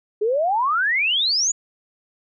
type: exponential sweep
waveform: sine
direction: up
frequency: 405.4 to 7040 Hz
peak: -17 dBFS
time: 0.21-1.52 s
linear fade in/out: 10 ms
effects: none